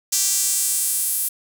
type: tone with high-pass filter sweep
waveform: sawtooth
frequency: 392 Hz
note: G4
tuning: in tune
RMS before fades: -21 dBFS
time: 0.12-1.29 s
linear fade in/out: 10 ms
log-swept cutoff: 6600 to 11000 Hz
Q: 2
effects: none